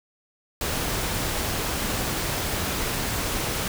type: noise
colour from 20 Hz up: pink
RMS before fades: -27 dBFS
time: 0.61-3.68 s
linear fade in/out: 2 ms
effects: none